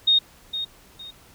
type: tone with echo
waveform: sine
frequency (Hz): 3711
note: A#7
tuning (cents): -9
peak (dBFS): -14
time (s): 0.07-0.19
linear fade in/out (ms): 10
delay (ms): 460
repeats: 2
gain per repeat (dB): -11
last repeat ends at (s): 1.11
effects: pink hiss -52 dBFS RMS until 1.34 s